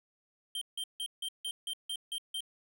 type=tone bursts; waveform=square; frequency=3152 Hz; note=G7; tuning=9 cents sharp; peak=-35 dBFS; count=9; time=0.55-2.406 s; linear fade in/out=2 ms; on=64 ms; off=160 ms; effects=none